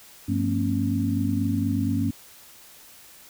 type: tone cluster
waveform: sine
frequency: 99.4 / 176.8 / 227.1 / 250.8 / 275.4 Hz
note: G2 / F3 / A#3 / B3 / C#4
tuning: +25 / +22 / -45 / +27 / -11 cents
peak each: -26 / -33 / -27 / -34 / -26 dBFS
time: 0.28-2.11 s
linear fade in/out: 10 ms
effects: white hiss -49 dBFS RMS until 3.29 s